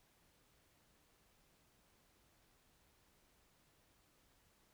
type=silence; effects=pink hiss -73 dBFS RMS until 4.73 s